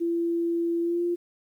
sine tone with pitch glide, 338.5 to 347.4 Hz, E4 to F4, +46 to -9 cents, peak -23 dBFS, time 0-1.16 s, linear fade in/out 20 ms, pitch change +45 cents, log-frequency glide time 0.81-1.03 s, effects 10-bit

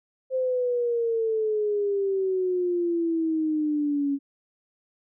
sine exponential sweep, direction down, 523.3 to 277.2 Hz, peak -22 dBFS, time 0.3-4.19 s, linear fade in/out 50 ms, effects none

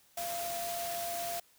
sine tone in noise, 690 Hz, F5, 21 cents flat, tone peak -36 dBFS, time 0.17-1.4 s, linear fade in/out 5 ms, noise white, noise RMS -40 dBFS, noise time 0.17-1.4 s, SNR +1 dB, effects white hiss -65 dBFS RMS until 1.58 s

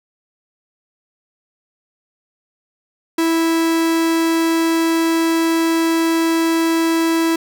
45% pulse tone, 328.6 Hz, E4, 5 cents flat, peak -14 dBFS, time 3.18-7.36 s, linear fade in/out 5 ms, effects none

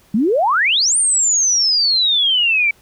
sine exponential two-way sweep, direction up then down, 196 to 9120 to 2278 Hz, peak -12 dBFS, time 0.14-2.71 s, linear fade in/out 5 ms, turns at 0.97 s, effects pink hiss -52 dBFS RMS until 2.81 s

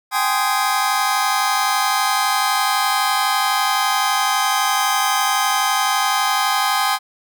sawtooth chord, Ab major seventh, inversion third, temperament just, 778.7 / 830.6 / 1038.3 / 1245.9 Hz, G5 / Ab5 / C6 / Eb6, -12 / 0 / -14 / +2 cents, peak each -18 dBFS, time 0.11-6.99 s, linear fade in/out 50 ms, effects none

